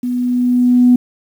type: tone with level ramp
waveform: sine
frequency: 246.9 Hz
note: B3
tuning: in tune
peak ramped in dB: -16 to -4 dBFS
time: 0.03-0.96 s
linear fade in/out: 5 ms
effects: tanh soft clip ceiling 0 dBFS + 7-bit